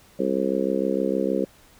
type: harmonic tone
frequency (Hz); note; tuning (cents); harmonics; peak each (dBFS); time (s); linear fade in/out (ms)
66.5; C2; +29; 3 / 4 / 5 / 6 / 7 / 8; -28 / -28 / -28 / -28 / -28 / -28; 0.19-1.45; 5
effects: pink hiss -54 dBFS RMS until 1.79 s